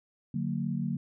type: chord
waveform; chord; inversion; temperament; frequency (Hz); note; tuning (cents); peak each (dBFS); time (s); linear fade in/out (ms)
sine; D augmented; none; just; 146.83 / 183.54 / 229.4; D3 / F#3 / A#3; 0 / -14 / -28; -33; 0.34-0.97; 5
effects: none

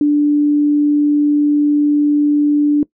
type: tone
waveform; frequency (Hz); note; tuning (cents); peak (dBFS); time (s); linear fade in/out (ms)
sine; 293.7; D4; 0; -9; 0.01-2.83; 2
effects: noise-tail reverb RT60 0.1 s tail -21 dB re dry

